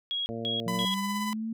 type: tone bursts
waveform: sine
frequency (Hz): 3306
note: G#7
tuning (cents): -9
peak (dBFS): -28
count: 3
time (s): 0.11-0.94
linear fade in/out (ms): 0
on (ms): 150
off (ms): 190
type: harmonic tone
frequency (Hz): 114.8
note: A#2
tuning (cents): -26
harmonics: 1 / 2 / 3 / 4 / 5 / 6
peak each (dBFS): -40 / -36 / -42 / -38 / -41 / -44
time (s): 0.29-0.85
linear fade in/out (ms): 0
type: linear sweep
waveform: sine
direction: up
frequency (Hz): 176.7 to 227.7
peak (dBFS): -30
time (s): 0.66-1.53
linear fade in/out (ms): 5
type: tone with tremolo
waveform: sawtooth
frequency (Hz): 1001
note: B5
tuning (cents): +23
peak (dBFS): -26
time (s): 0.68-1.33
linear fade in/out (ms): 0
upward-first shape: triangle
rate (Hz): 17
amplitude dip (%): 40
effects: none